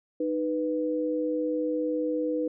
sine tone pair together, 308.5 / 493.9 Hz, D#4 / B4, -15 / 0 cents, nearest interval minor sixth, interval 815 cents, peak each -28 dBFS, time 0.2-2.48 s, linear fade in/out 5 ms, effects none

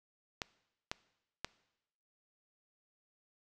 clicks, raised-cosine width 0.2 ms, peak -18 dBFS, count 3, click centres 0.418 / 0.915 / 1.446 s, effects noise-tail reverb RT60 0.9 s tail -21 dB re dry

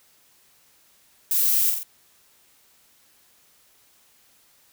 violet noise with echo, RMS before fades -22 dBFS, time 1.31-1.7 s, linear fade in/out 2 ms, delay 44 ms, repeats 3, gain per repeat -4 dB, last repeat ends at 1.832 s, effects white hiss -59 dBFS RMS until 4.72 s

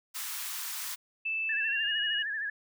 white high-pass noise, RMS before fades -37 dBFS, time 0.14-0.96 s, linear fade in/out 20 ms, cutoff 880 Hz, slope 48 dB/octave
sine tone with pitch glide, 2637 to 2892 Hz, E7 to F#7, 0 to -40 cents, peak -29 dBFS, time 1.25-2.23 s, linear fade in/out 10 ms, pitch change +160 cents, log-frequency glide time 1.59-1.95 s
sine tone with vibrato, 1714 Hz, A6, 46 cents flat, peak -31 dBFS, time 1.49-2.5 s, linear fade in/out 5 ms, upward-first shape sine, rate 13 Hz, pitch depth 81 cents each way
effects none

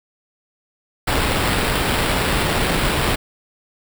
pink noise with sample-and-hold, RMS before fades -19 dBFS, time 1.07-3.16 s, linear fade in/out 10 ms, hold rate 6300 Hz, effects none

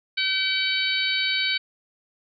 harmonic tone with a mistuned harmonic, 765 Hz, G5, 42 cents flat, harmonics 2 / 3 / 4 / 5 / 6, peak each -30 / -26 / -28 / -28 / -28 dBFS, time 0.17-1.58 s, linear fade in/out 10 ms, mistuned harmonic 6, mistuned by -38 cents, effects none

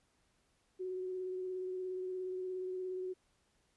sine tone with vibrato, 370 Hz, F#4, in tune, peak -37 dBFS, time 0.79-3.14 s, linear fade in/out 20 ms, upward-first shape sine, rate 17 Hz, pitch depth 18 cents each way, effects pink hiss -75 dBFS RMS until 3.76 s + resampled to 24000 Hz

